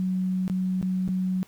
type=tone with dropouts; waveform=sine; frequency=185.5 Hz; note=F#3; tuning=5 cents sharp; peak=-23 dBFS; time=0-1.43 s; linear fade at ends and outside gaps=0 ms; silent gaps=0.479-0.498 / 0.814-0.827 / 1.078-1.089 s; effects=pink hiss -56 dBFS RMS until 1.47 s